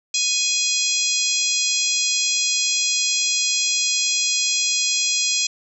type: harmonic tone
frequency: 830.6 Hz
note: G#5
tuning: in tune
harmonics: 3 / 4 / 5 / 6 / 7 / 8 / 9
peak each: -26 / -26 / -26 / -26 / -26 / -26 / -26 dBFS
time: 0.14-5.47 s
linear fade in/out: 5 ms
effects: none